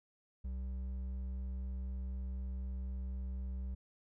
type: tone with hard clipping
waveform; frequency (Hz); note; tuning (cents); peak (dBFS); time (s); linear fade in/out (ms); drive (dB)
triangle; 64; C2; -38; -39; 0.44-3.75; 10; 9
effects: none